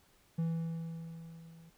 triangle tone with level ramp, 164.81 Hz, E3, in tune, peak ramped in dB -27 to -52 dBFS, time 0.38-1.7 s, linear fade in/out 10 ms, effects pink hiss -67 dBFS RMS until 1.77 s

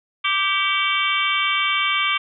harmonic tone with a mistuned harmonic, 392.3 Hz, G4, 1 cent sharp, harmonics 3 / 4 / 5 / 6 / 7 / 8 / 9, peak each -23 / -30 / -33 / -22 / -27 / -25 / -29 dBFS, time 0.24-2.18 s, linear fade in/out 10 ms, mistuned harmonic 6, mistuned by -50 cents, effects none

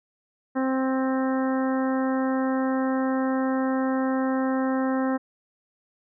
harmonic tone, 262.8 Hz, C4, 8 cents sharp, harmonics 1 / 2 / 3 / 4 / 5 / 6 / 7, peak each -23 / -29 / -33 / -35 / -37 / -39 / -40 dBFS, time 0.55-5.18 s, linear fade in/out 20 ms, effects none

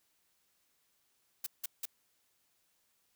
blue noise bursts, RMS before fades -37 dBFS, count 3, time 1.44-1.855 s, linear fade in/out 5 ms, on 25 ms, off 170 ms, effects white hiss -75 dBFS RMS until 3.15 s

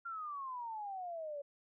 sine exponential sweep, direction down, 1396.9 to 560 Hz, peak -40 dBFS, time 0.05-1.42 s, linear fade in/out 10 ms, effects none

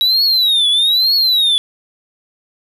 triangle tone with vibrato, 3852 Hz, B7, 44 cents flat, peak -9 dBFS, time 0.01-1.58 s, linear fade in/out 0 ms, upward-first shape triangle, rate 1.1 Hz, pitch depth 230 cents each way, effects none

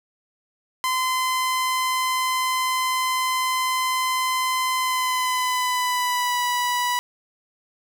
sawtooth tone with pitch glide, 1028 to 981 Hz, C6 to B5, -31 to -12 cents, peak -17 dBFS, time 0.84-6.99 s, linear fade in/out 0 ms, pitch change -81 cents, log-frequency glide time 4.77-6.39 s, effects none

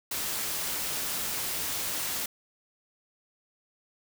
white noise, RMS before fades -32 dBFS, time 0.11-2.26 s, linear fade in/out 5 ms, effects none

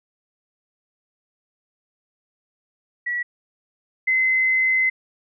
sine tone pair in turn, 1936 / 2051 Hz, B6 / C7, -35 / -35 cents, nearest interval minor second, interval 100 cents, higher second, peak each -22 / -16 dBFS, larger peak second, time 3.06-3.23 / 4.07-4.9 s, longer second, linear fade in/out 10 ms, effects none

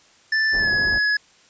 square tone with pitch glide, 1760 to 1688.3 Hz, A6 to G#6, 0 to +28 cents, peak -18 dBFS, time 0.32-1.17 s, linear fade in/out 5 ms, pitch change -72 cents, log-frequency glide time 0.58-0.71 s
pink low-pass noise, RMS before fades -32 dBFS, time 0.52-0.99 s, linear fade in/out 20 ms, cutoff 900 Hz, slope 24 dB/octave
effects white hiss -54 dBFS RMS until 1.49 s + resampled to 16000 Hz

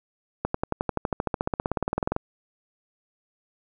accelerating click train, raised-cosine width 1 ms, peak -10 dBFS, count 27, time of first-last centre 0.45-2.164 s, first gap 94 ms, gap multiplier 0.97, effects none

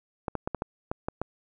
clicks, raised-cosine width 1 ms, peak -15 dBFS, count 8, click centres 0.282 / 0.353 / 0.475 / 0.547 / 0.621 / 0.915 / 1.085 / 1.216 s, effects none

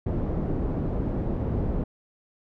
pink low-pass noise, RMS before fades -27 dBFS, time 0.06-1.84 s, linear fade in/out 5 ms, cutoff 420 Hz, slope 12 dB/octave, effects none

